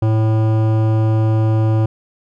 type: tone with hard clipping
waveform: sine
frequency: 110 Hz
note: A2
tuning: in tune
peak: -14 dBFS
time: 0.02-1.86 s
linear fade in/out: 5 ms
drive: 15 dB
effects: none